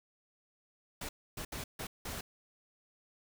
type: noise bursts at uneven times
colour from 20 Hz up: pink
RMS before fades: -41 dBFS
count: 5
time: 1.01-1.09 / 1.37-1.45 / 1.52-1.64 / 1.79-1.87 / 2.05-2.21 s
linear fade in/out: 5 ms
effects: none